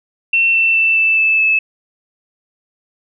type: tone with pitch steps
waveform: sine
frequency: 2700 / 2681 / 2663 / 2644 / 2626 / 2608 Hz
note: E7 / E7 / E7 / E7 / E7 / E7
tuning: +41 / +29 / +17 / +5 / -7 / -19 cents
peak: -10 dBFS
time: 0.33-1.59 s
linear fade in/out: 5 ms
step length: 210 ms
effects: none